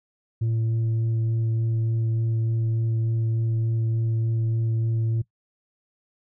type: tone with vibrato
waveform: sine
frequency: 113.2 Hz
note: A2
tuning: 50 cents sharp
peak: -18 dBFS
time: 0.41-5.22 s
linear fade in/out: 10 ms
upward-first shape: sine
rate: 3.4 Hz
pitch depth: 9 cents each way
effects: noise-tail reverb RT60 0.1 s tail -20 dB re dry + tanh soft clip ceiling -20 dBFS